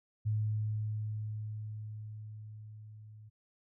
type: tone with level ramp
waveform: sine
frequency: 107.3 Hz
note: A2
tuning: 43 cents flat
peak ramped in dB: -28 to -50 dBFS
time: 0.25-3.3 s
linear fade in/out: 20 ms
effects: none